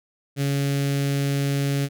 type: tone with notch filter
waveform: sawtooth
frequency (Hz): 140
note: C#3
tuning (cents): +18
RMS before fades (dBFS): -23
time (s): 0.36-1.89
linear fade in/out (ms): 50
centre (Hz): 970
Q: 0.73
effects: none

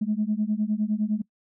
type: beating tone pair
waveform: sine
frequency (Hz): 207.7 / 217.5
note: G#3 / A3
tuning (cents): 0 / -20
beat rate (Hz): 9.8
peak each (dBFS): -25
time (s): 0.01-1.22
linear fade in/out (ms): 10
effects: noise-tail reverb RT60 0.1 s tail -23 dB re dry + tanh soft clip ceiling -15 dBFS

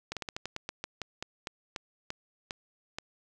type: slowing click train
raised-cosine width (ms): 0.2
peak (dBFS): -18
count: 16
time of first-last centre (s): 0.12-2.985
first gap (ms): 47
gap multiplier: 1.18
effects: none

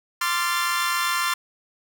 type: chord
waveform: sawtooth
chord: D minor seventh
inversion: third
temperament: equal with one note detuned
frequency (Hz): 1046.5 / 1174.7 / 1379.3 / 1760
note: C6 / D6 / F6 / A6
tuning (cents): 0 / 0 / -22 / 0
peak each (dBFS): -22 / -26 / -23 / -25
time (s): 0.21-1.34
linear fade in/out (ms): 5
effects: none

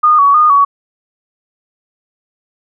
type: tone with vibrato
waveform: sine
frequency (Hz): 1174.7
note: D6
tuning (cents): 0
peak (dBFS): -5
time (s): 0.03-0.65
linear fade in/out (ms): 10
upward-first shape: square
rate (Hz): 3.2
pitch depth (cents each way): 72
effects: none

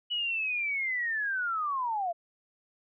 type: linear sweep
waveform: sine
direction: down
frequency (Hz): 2960 to 660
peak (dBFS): -28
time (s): 0.1-2.13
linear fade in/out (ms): 20
effects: none

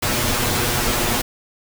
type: noise with comb filter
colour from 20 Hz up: pink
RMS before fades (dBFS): -20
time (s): 0.02-1.22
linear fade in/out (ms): 10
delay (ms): 8.3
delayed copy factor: +0.85
effects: none

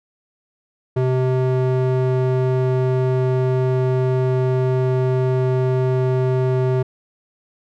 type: tone with band-pass filter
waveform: square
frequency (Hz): 128.7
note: C3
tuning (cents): -28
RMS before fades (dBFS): -18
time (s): 0.96-6.83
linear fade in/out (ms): 10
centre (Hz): 330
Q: 0.94
effects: none

